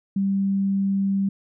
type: tone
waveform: sine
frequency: 196 Hz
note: G3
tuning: in tune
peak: -19 dBFS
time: 0.16-1.29 s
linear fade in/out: 5 ms
effects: none